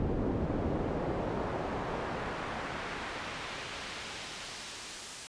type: noise with band-pass filter sweep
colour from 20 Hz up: brown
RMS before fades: -36 dBFS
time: 0-5.27 s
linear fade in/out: 0 ms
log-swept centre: 280 to 8100 Hz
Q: 0.76
effects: resampled to 22050 Hz